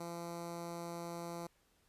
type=tone with notch filter; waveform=10% pulse; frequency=170.5 Hz; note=F3; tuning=41 cents flat; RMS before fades=-44 dBFS; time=0-1.47 s; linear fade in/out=5 ms; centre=2800 Hz; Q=1.3; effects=pink hiss -73 dBFS RMS until 1.88 s + resampled to 32000 Hz